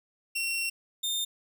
sawtooth tone pair in turn, 2728 / 3629 Hz, F7 / A#7, -41 / -47 cents, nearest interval perfect fourth, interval 494 cents, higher second, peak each -25 dBFS, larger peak neither, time 0.35-0.7 / 1.03-1.25 s, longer first, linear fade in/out 10 ms, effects none

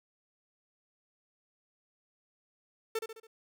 45% pulse tone with echo, 446.2 Hz, A4, 24 cents sharp, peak -30 dBFS, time 2.95-2.99 s, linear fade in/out 5 ms, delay 70 ms, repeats 4, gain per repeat -6 dB, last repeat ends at 3.27 s, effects none

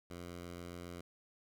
10% pulse tone, 87.31 Hz, F2, in tune, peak -37 dBFS, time 0.1-1.01 s, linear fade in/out 5 ms, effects none

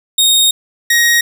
sawtooth tone pair in turn, 3718 / 1882.8 Hz, A#7 / A#6, -5 / +17 cents, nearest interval octave, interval 1178 cents, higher first, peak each -5 dBFS, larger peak neither, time 0.18-0.51 / 0.9-1.21 s, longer first, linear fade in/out 5 ms, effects none

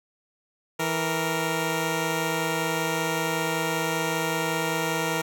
10% pulse tone pair together, 163.37 / 464.9 Hz, E3 / A#4, -15 / -5 cents, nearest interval octave + tritone, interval 1810 cents, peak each -19 / -19 dBFS, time 0.79-5.22 s, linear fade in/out 10 ms, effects none

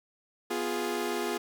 sawtooth chord, F diminished, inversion second, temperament equal, 246.9 / 349.2 / 415.3 Hz, Cb4 / F4 / Ab4, 0 / 0 / 0 cents, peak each -33 / -29 / -29 dBFS, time 0.5-1.38 s, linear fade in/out 10 ms, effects 10-bit

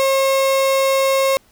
35% pulse tone, 539 Hz, C#5, 49 cents flat, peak -12 dBFS, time 0-1.37 s, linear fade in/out 0 ms, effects pink hiss -55 dBFS RMS until 1.51 s

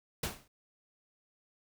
pink noise with exponential decay, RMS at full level -31 dBFS, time 0.23-0.48 s, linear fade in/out 5 ms, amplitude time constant 53 ms, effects none

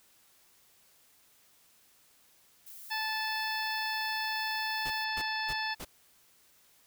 violet noise, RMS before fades -48 dBFS, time 2.66-5.05 s, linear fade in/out 10 ms
harmonic tone, 874 Hz, A5, 12 cents flat, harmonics 1 / 2 / 3 / 4 / 5 / 6, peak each -36 / -35 / -40 / -43 / -41 / -41 dBFS, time 2.9-5.75 s, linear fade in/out 20 ms
pink noise bursts, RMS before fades -41 dBFS, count 4, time 4.85-5.85 s, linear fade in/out 10 ms, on 55 ms, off 260 ms
effects white hiss -64 dBFS RMS until 6.86 s

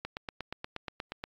click train, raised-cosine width 0.3 ms, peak -20 dBFS, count 11, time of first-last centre 0.05-1.239 s, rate 8.41 Hz, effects AAC 64 kbps

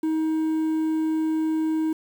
triangle tone with quantisation, 316.2 Hz, D#4, 28 cents sharp, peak -19 dBFS, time 0.03-1.93 s, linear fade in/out 5 ms, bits 8, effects none

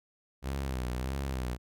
sawtooth tone with vibrato, 64.9 Hz, C2, 13 cents flat, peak -28 dBFS, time 0.42-1.58 s, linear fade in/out 50 ms, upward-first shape sine, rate 1.6 Hz, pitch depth 100 cents each way, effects none

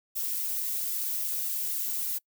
violet noise with flanger, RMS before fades -31 dBFS, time 0.15-2.19 s, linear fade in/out 20 ms, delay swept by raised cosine 1.2 to 3.3 ms, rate 3.8 Hz, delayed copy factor -0.65, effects noise-tail reverb RT60 0.1 s tail -25 dB re dry

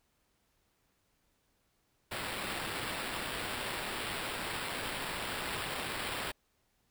blue noise with sample-and-hold, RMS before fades -38 dBFS, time 2.11-6.32 s, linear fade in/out 10 ms, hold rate 6300 Hz, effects pink hiss -75 dBFS RMS until 6.9 s

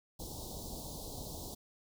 pink band-stop noise, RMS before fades -44 dBFS, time 0.19-1.55 s, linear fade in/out 10 ms, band 930 to 3700 Hz, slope 48 dB/octave, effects none

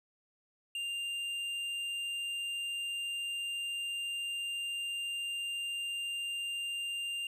sine tone with tanh clipping, 2794 Hz, F7, in tune, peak -36 dBFS, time 0.75-7.27 s, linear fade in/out 2 ms, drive 9 dB, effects resampled to 32000 Hz

